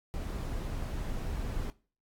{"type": "noise", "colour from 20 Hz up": "brown", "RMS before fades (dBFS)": -35, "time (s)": [0.14, 1.7], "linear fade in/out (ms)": 0, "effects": ["noise-tail reverb RT60 0.4 s tail -21 dB re dry", "AAC 64 kbps"]}